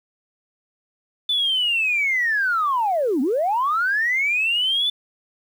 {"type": "linear two-way sweep", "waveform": "sine", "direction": "down then up", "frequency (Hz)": [3523, 238.8, 3523], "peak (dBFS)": -17, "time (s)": [1.29, 4.9], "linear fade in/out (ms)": 5, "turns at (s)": 3.21, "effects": ["tanh soft clip ceiling -13 dBFS", "8-bit"]}